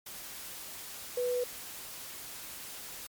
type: tone in noise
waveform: sine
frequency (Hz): 493.2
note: B4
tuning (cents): -2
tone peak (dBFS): -28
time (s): 1.17-1.44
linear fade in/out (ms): 5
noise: white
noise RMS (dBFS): -44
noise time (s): 0.06-3.07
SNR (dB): +13
effects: MP3 96 kbps